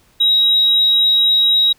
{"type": "tone", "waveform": "sine", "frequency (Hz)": 3824, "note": "A#7", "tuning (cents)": 43, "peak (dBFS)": -9, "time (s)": [0.2, 1.73], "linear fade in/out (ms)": 10, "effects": ["tanh soft clip ceiling -5 dBFS", "pink hiss -54 dBFS RMS until 1.78 s"]}